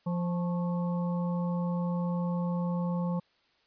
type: harmonic tone with a mistuned harmonic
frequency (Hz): 174.61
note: F3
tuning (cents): 0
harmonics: 1 / 3 / 5 / 6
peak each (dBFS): -28 / -38 / -42 / -44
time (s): 0.06-3.2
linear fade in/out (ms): 10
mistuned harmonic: 6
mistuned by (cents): +78
effects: white hiss -68 dBFS RMS until 3.66 s + resampled to 11025 Hz